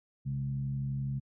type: tone with frequency modulation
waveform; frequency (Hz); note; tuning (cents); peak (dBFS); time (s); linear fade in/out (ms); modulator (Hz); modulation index
sine; 134.4; C3; +47; -30; 0.25-1.2; 20; 71.9; 0.57
effects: high-pass 80 Hz 12 dB/octave